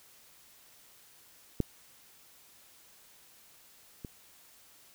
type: clicks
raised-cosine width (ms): 3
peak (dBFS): -14 / -27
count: 2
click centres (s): 1.603 / 4.048
effects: white hiss -59 dBFS RMS until 4.94 s